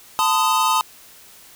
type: tone cluster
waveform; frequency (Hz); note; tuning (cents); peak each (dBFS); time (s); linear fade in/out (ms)
square; 888 / 1019 / 1247; A5 / C6 / D#6; +16 / -46 / +3; -21; 0.19-0.81; 0
effects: white hiss -46 dBFS RMS until 1.55 s